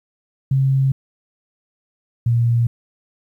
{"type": "tone pair in turn", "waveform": "sine", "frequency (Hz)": [134.6, 117.85], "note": ["C3", "A#2"], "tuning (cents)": [49, 19], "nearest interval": "major second", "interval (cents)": 230, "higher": "first", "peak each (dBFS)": -13, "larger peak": "neither", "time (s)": [[0.51, 0.92], [2.26, 2.67]], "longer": "neither", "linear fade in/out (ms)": 5, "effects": ["9-bit"]}